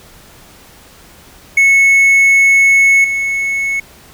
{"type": "tone with level steps", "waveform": "triangle", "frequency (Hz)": 2200, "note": "C#7", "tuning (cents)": -14, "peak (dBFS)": [-4, -12], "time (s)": [1.57, 3.8], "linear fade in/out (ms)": 5, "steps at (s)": 3.04, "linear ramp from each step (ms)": 5, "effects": ["pink hiss -41 dBFS RMS until 4.13 s"]}